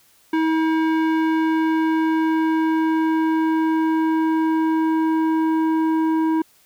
square tone with low-pass filter sweep, 319.9 Hz, D#4, 48 cents sharp, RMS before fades -19 dBFS, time 0.33-6.42 s, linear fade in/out 5 ms, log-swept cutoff 2000 to 990 Hz, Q 1, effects white hiss -56 dBFS RMS until 6.65 s

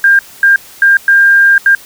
sine tone bursts at uneven times, 1600 Hz, G6, 35 cents sharp, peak -3 dBFS, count 5, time 0.04-0.19 / 0.43-0.56 / 0.82-0.97 / 1.08-1.58 / 1.66-1.75 s, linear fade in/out 2 ms, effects white hiss -36 dBFS RMS until 1.85 s

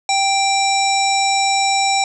harmonic tone, 784 Hz, G5, in tune, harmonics 1 / 3 / 5 / 7 / 9 / 10, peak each -16 / -21 / -23 / -24 / -26 / -26 dBFS, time 0.09-2.04 s, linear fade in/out 2 ms, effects none

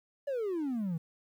triangle exponential sweep, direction down, 585 to 156.1 Hz, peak -28 dBFS, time 0.27-0.98 s, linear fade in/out 10 ms, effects tanh soft clip ceiling -25 dBFS + 11-bit

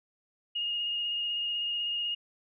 sine tone with vibrato, 2852 Hz, F7, 36 cents sharp, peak -29 dBFS, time 0.55-2.15 s, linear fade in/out 10 ms, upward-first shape sine, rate 16 Hz, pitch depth 14 cents each way, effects none

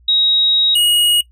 sine / square tone pair in turn, 3800 / 2889 Hz, A#7 / F#7, +33 / -42 cents, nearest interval perfect fourth, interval 475 cents, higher first, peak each -11 dBFS, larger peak neither, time 0.08-0.75 / 0.75-1.21 s, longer first, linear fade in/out 5 ms, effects noise-tail reverb RT60 0.1 s tail -18 dB re dry + added 60 Hz sine -46 dBFS peak until 1.31 s

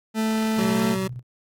40% pulse tone with pitch glide, 220 to 223.2 Hz, A3 to A3, 0 to +25 cents, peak -20 dBFS, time 0.14-0.97 s, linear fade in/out 50 ms, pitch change +25 cents, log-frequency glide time 0.73-0.79 s
sine tone with tremolo, 123.47 Hz, B2, in tune, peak -30 dBFS, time 0.56-1.23 s, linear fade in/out 50 ms, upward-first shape square, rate 15 Hz, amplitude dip 50%
25% pulse tone, 190 Hz, F#3, 46 cents sharp, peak -20 dBFS, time 0.58-1.08 s, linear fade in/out 10 ms
effects AAC 64 kbps

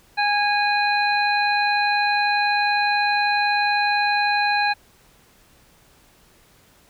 harmonic tone with a mistuned harmonic, 824 Hz, G#5, 14 cents flat, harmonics 1 / 2 / 3 / 5, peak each -20 / -23 / -25 / -27 dBFS, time 0.17-4.74 s, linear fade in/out 20 ms, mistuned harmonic 5, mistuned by -19 cents, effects pink hiss -55 dBFS RMS until 6.89 s

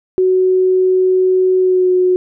sine tone with pitch glide, 371.7 to 365.7 Hz, F#4 to F#4, +8 to -20 cents, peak -9 dBFS, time 0.18-2.16 s, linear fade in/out 0 ms, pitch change -28 cents, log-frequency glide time 1.59-1.91 s, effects none

